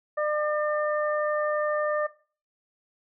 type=harmonic tone; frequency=601 Hz; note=D5; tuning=40 cents sharp; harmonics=1 / 2 / 3; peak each=-25 / -31 / -35 dBFS; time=0.17-2.07 s; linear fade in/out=10 ms; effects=noise-tail reverb RT60 0.4 s tail -17 dB re dry